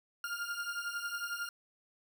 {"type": "beating tone pair", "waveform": "40% pulse", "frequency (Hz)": [1400, 1411], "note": ["F6", "F6"], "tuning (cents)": [4, 17], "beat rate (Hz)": 11, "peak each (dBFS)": [-39, -38], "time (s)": [0.24, 1.49], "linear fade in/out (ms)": 2, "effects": []}